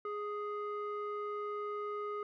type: tone with low-pass filter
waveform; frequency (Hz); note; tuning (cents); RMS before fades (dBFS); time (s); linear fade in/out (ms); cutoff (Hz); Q
square; 415.3; G#4; 0; -39; 0.05-2.23; 2; 1400; 2.9
effects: none